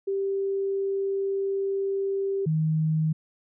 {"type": "tone pair in turn", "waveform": "sine", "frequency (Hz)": [392, 157.19], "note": ["G4", "D#3"], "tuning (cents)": [0, 18], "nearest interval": "octave + major third", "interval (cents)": 1582, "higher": "first", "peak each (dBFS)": [-24, -21], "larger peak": "second", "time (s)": [[0.07, 2.46], [2.46, 3.13]], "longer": "first", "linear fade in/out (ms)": 10, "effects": []}